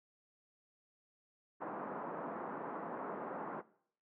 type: band-pass noise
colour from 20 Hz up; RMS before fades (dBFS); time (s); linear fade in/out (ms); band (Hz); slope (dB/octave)
white; -43; 1.6-3.62; 20; 180 to 1200; 24
effects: noise-tail reverb RT60 0.6 s tail -19 dB re dry + low-pass 2000 Hz 12 dB/octave